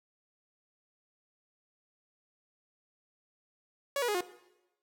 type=tone with pitch steps; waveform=sawtooth; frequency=562 / 483.6 / 416.2 / 358.2 Hz; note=C#5 / B4 / G#4 / F4; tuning=+24 / -36 / +4 / +44 cents; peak=-25 dBFS; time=3.96-4.208 s; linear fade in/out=2 ms; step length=62 ms; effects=noise-tail reverb RT60 0.9 s tail -17 dB re dry

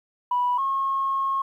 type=tone pair in turn; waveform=sine; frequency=982 / 1084.6 Hz; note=B5 / C#6; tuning=-10 / -38 cents; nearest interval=major second; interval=172 cents; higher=second; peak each=-19 / -21 dBFS; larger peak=first; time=0.31-0.58 / 0.58-1.42 s; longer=second; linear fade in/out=5 ms; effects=tanh soft clip ceiling -15 dBFS + 10-bit

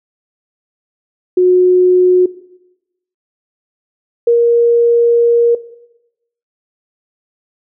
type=tone pair in turn; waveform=sine; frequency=364 / 470.6 Hz; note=F#4 / A#4; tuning=-28 / +16 cents; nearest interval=major third; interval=444 cents; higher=second; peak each=-6 dBFS; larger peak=neither; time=1.37-2.26 / 4.27-5.55 s; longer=second; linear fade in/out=5 ms; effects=noise-tail reverb RT60 0.9 s tail -17 dB re dry

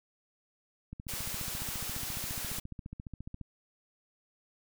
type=click train; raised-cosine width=5 ms; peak=-29 dBFS; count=37; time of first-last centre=0.93-3.413 s; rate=14.5 Hz
type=noise; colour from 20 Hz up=white; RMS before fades=-38 dBFS; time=1.08-2.6 s; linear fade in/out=10 ms
effects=none

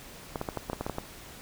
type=clicks; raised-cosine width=1 ms; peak=-17 dBFS; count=10; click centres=0.358 / 0.414 / 0.488 / 0.573 / 0.699 / 0.732 / 0.81 / 0.865 / 0.897 / 0.984 s; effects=pink hiss -47 dBFS RMS until 1.41 s

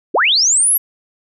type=linear sweep; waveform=sine; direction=up; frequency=234.3 to 11840 Hz; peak=-10 dBFS; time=0.14-0.78 s; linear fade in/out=10 ms; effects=none

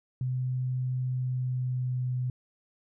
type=tone with pitch glide; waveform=sine; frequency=127.6 to 126.06 Hz; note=C3 to B2; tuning=-43 to +36 cents; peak=-27 dBFS; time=0.21-2.3 s; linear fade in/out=2 ms; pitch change=-21 cents; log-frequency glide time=1.03-2.15 s; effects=none

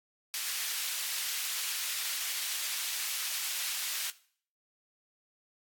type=high-pass noise; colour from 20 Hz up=pink; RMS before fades=-35 dBFS; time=0.34-4.1 s; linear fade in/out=0 ms; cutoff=2500 Hz; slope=12 dB/octave; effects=noise-tail reverb RT60 0.5 s tail -18 dB re dry + AAC 64 kbps

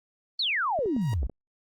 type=exponential sweep; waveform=sine; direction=down; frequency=4591 to 51.91 Hz; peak=-24 dBFS; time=0.39-1.27 s; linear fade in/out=5 ms
type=tone with exponential growth; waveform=sawtooth; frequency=949 Hz; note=A#5; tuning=31 cents sharp; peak=-33 dBFS; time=0.68-1.14 s; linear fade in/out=2 ms; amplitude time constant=98 ms
type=clicks; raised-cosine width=2 ms; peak=-25 dBFS; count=6; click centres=0.79 / 0.859 / 0.965 / 1.132 / 1.231 / 1.297 s
effects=Opus 24 kbps

